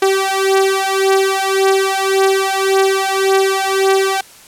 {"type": "beating tone pair", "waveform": "sawtooth", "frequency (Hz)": [385.7, 387.5], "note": ["G4", "G4"], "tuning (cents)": [-28, -20], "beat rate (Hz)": 1.8, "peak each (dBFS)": -11, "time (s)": [0.02, 4.21], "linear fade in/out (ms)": 5, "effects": ["white hiss -41 dBFS RMS until 4.47 s", "low-pass 12000 Hz 12 dB/octave"]}